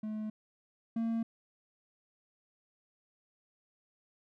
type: tone pair in turn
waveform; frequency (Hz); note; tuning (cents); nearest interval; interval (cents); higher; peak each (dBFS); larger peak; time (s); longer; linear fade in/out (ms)
triangle; 215.1 / 227.9; A3 / A#3; -39 / -39; minor second; 100; second; -33 / -28; second; 0.03-0.3 / 0.96-1.23; neither; 5
effects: none